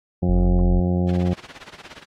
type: harmonic tone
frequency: 89.2 Hz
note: F2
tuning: 37 cents sharp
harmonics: 1 / 2 / 3 / 4 / 5 / 6 / 7 / 8 / 9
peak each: -22 / -20 / -32 / -28 / -39 / -32 / -41 / -37 / -40 dBFS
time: 0.22-1.34 s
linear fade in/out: 10 ms
type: tone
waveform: sine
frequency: 44.97 Hz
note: F#1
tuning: 49 cents flat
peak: -16 dBFS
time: 0.28-0.81 s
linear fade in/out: 20 ms
type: noise with tremolo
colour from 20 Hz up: white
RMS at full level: -32 dBFS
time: 1.08-2.04 s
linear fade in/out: 10 ms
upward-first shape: sine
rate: 17 Hz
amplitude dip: 90%
effects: low-pass 3000 Hz 12 dB/octave + AAC 48 kbps